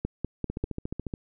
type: two click trains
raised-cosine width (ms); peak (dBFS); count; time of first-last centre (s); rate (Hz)
3; -15 / -19; 4 / 10; 0.05-0.639 / 0.5-1.138; 5.09 / 14.1
effects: none